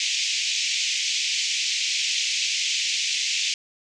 pink band-pass noise, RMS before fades -25 dBFS, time 0-3.54 s, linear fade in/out 2 ms, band 2300 to 7000 Hz, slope 48 dB/octave, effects none

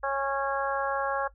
harmonic tone, 274.9 Hz, C#4, 14 cents flat, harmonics 2 / 3 / 4 / 5 / 6, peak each -30 / -32 / -33 / -34 / -35 dBFS, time 0.03-1.28 s, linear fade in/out 10 ms, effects noise-tail reverb RT60 0.1 s tail -17 dB re dry + added 50 Hz sine -53 dBFS peak until 1.34 s

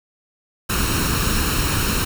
pink noise with comb filter, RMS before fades -20 dBFS, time 0.69-2.05 s, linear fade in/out 10 ms, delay 0.73 ms, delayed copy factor +0.6, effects none

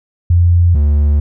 sine / triangle tone pair in turn, 86.9 / 73.21 Hz, F2 / D2, -8 / -5 cents, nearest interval minor third, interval 297 cents, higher first, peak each -6 dBFS, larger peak neither, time 0.3-0.75 / 0.75-1.2 s, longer neither, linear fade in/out 5 ms, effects none

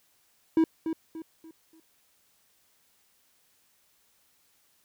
triangle tone with echo, 323 Hz, E4, 35 cents flat, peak -16 dBFS, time 0.57-0.64 s, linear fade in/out 2 ms, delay 290 ms, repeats 4, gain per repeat -9 dB, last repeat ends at 1.8 s, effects white hiss -67 dBFS RMS until 4.84 s

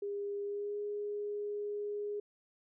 sine tone with pitch glide, 404.9 to 413.2 Hz, G#4 to G#4, -44 to -9 cents, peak -35 dBFS, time 0.02-2.2 s, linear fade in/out 5 ms, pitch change +35 cents, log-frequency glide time 0.43-0.79 s, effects none

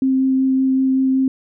sine tone with vibrato, 263.8 Hz, C4, 14 cents sharp, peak -13 dBFS, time 0.02-1.28 s, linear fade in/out 2 ms, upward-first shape sine, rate 5.3 Hz, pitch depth 8 cents each way, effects none

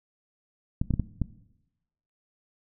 clicks, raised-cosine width 5 ms, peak -13 dBFS, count 5, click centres 0.815 / 0.907 / 0.939 / 0.997 / 1.217 s, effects noise-tail reverb RT60 0.9 s tail -17 dB re dry

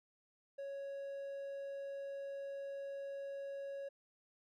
triangle tone, 554.4 Hz, C#5, in tune, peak -40 dBFS, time 0.58-3.89 s, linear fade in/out 10 ms, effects none

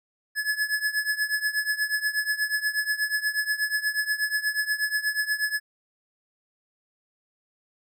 square tone with tremolo, 1708 Hz, G#6, 48 cents sharp, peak -21 dBFS, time 0.35-5.6 s, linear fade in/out 50 ms, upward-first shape triangle, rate 8.3 Hz, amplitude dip 90%, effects none

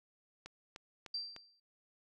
click train, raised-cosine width 0.2 ms, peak -30 dBFS, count 4, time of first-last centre 0.46-1.364 s, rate 3.32 Hz
sine tone with exponential decay, 4699 Hz, D8, in tune, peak -34 dBFS, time 1.14-1.6 s, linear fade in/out 5 ms, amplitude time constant 100 ms
effects none

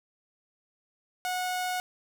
sawtooth tone, 731 Hz, F#5, 21 cents flat, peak -25 dBFS, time 1.25-1.8 s, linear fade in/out 0 ms, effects none

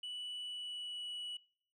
sine tone with pitch glide, 2960 to 2941 Hz, F#7 to F#7, 0 to -11 cents, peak -38 dBFS, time 0.03-1.37 s, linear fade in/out 5 ms, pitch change -11 cents, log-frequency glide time 0.43-1.05 s, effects noise-tail reverb RT60 0.6 s tail -25 dB re dry + tanh soft clip ceiling -40 dBFS

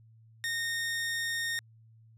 sawtooth tone, 1843 Hz, A#6, 20 cents flat, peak -27 dBFS, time 0.44-1.59 s, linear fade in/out 0 ms, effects added 112 Hz sine -55 dBFS peak until 2.17 s + low-pass 12000 Hz 12 dB/octave

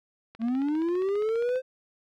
click train, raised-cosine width 0.3 ms, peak -30 dBFS, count 19, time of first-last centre 0.35-1.558 s, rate 14.9 Hz
triangle linear sweep, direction up, 220 to 523.3 Hz, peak -22 dBFS, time 0.39-1.62 s, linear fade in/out 50 ms
effects none

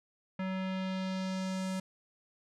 square tone with low-pass filter sweep, 188.4 Hz, F#3, 32 cents sharp, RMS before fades -35 dBFS, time 0.39-1.8 s, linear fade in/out 5 ms, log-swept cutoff 2200 to 9200 Hz, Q 1.4, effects none

